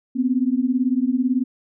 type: beating tone pair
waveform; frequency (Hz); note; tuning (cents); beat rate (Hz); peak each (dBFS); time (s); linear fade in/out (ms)
sine; 245.6 / 263.6; B3 / C4; -9 / +13; 18; -20 / -20; 0.15-1.44; 20
effects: none